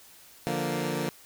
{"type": "chord", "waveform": "15% pulse", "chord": "Bb major", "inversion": "first", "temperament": "equal", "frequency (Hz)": [146.83, 174.61, 233.1], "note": ["D3", "F3", "Bb3"], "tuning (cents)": [0, 0, 0], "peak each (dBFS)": -26, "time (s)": [0.47, 1.09], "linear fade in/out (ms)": 0, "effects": ["white hiss -53 dBFS RMS until 1.25 s"]}